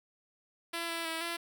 5% pulse tone with pitch steps, 336.8 / 333.4 / 325.9 / 338.9 Hz, E4 / E4 / E4 / E4, +37 / +20 / -20 / +48 cents, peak -23 dBFS, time 0.73-1.37 s, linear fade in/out 10 ms, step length 160 ms, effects none

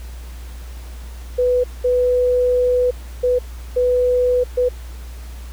sine tone bursts at uneven times, 496.6 Hz, B4, 9 cents sharp, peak -13 dBFS, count 5, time 1.38-1.64 / 1.84-2.91 / 3.23-3.39 / 3.76-4.44 / 4.57-4.69 s, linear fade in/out 10 ms, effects added 60 Hz sine -30 dBFS peak until 5.52 s + pink hiss -44 dBFS RMS until 5.52 s

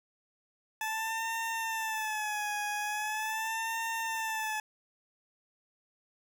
20% pulse tone with vibrato, 869 Hz, A5, 22 cents flat, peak -27 dBFS, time 0.81-4.6 s, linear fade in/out 2 ms, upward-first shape sine, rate 0.41 Hz, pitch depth 77 cents each way, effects none

